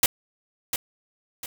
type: noise with echo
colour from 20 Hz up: white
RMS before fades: -17 dBFS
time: 0.03-0.06 s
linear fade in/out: 2 ms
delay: 700 ms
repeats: 2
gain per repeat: -9 dB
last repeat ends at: 1.46 s
effects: none